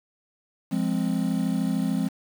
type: chord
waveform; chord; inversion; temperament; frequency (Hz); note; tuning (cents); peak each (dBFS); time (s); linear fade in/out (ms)
triangle; F minor; none; equal; 174.61 / 207.7 / 261.6; F3 / Ab3 / C4; 0 / 0 / 0; -25; 0.71-2.09; 20
effects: 7-bit